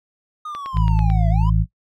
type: linear two-way sweep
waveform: triangle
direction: down then up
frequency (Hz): 1244 to 656 to 1037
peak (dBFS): -26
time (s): 0.45-1.5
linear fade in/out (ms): 5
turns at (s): 1.29
type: click train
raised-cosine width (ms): 0.3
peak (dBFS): -18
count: 6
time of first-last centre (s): 0.55-1.101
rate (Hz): 9.07
type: harmonic tone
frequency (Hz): 54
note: A1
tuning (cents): -32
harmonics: 1 / 2 / 3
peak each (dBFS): -16 / -19 / -21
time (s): 0.73-1.66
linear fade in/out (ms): 50
effects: noise-tail reverb RT60 0.1 s tail -19 dB re dry